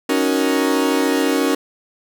40% pulse chord, D# minor seventh, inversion third, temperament equal, 277.2 / 311.1 / 370 / 466.2 Hz, C#4 / D#4 / F#4 / A#4, 0 / 0 / 0 / 0 cents, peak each -18 / -21 / -22 / -21 dBFS, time 0.09-1.55 s, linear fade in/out 5 ms, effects none

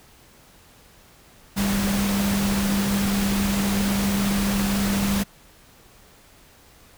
sine tone in noise, 199.1 Hz, G3, 27 cents sharp, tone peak -21 dBFS, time 1.56-5.24 s, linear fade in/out 20 ms, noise pink, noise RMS -27 dBFS, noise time 1.56-5.24 s, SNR +3 dB, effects pink hiss -52 dBFS RMS until 6.97 s

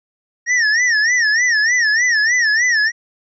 square tone with vibrato, 1841 Hz, A#6, 22 cents flat, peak -13 dBFS, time 0.46-2.92 s, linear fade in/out 50 ms, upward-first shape sine, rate 3.3 Hz, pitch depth 150 cents each way, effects resampled to 16000 Hz

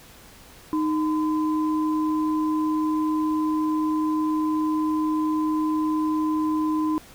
sine tone pair together, 309.9 / 1018 Hz, D#4 / C6, -7 / -48 cents, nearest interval octave + major sixth, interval 2059 cents, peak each -21 / -29 dBFS, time 0.73-6.98 s, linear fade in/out 0 ms, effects pink hiss -48 dBFS RMS until 7.14 s

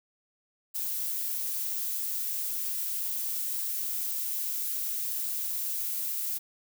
violet noise, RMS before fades -32 dBFS, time 0.74-6.39 s, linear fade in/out 20 ms, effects none

